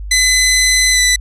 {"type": "tone with pitch glide", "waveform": "15% pulse", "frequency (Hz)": [2020, 1989.9], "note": ["B6", "B6"], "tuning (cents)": [39, 13], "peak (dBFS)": -3, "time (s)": [0.11, 1.16], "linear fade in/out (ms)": 5, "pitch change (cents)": -26, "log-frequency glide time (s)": [0.92, 0.99], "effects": ["added 50 Hz sine -23 dBFS peak until 1.2 s", "resampled to 32000 Hz"]}